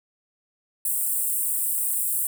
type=high-pass noise; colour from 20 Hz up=pink; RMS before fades=-25 dBFS; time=0.85-2.27 s; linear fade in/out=2 ms; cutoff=8000 Hz; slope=96 dB/octave; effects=none